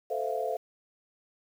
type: chord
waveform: sine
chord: F major seventh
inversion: first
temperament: equal with one note detuned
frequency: 440 / 515.2 / 659.3 / 698.5 Hz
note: A4 / C5 / E5 / F5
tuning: 0 / -27 / 0 / 0 cents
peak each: -34 dBFS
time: 0.1-0.57 s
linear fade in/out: 10 ms
effects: 9-bit